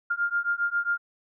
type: beating tone pair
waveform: sine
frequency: 1400 / 1407.4 Hz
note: F6 / F6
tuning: +4 / +13 cents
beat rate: 7.4 Hz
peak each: -27 / -27 dBFS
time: 0.1-0.98 s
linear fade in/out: 10 ms
effects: none